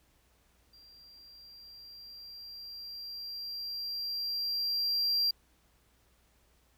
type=tone with level ramp; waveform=triangle; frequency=4742 Hz; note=D8; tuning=16 cents sharp; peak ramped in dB=-54 to -24 dBFS; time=0.73-5.31 s; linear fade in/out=5 ms; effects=added 60 Hz sine -69 dBFS peak until 6.77 s + pink hiss -69 dBFS RMS until 6.77 s